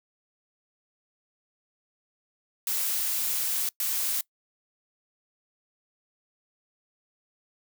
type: noise bursts at uneven times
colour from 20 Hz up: blue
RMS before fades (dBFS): -28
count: 2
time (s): 2.67-3.69 / 3.8-4.21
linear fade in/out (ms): 2
effects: noise-tail reverb RT60 0.1 s tail -23 dB re dry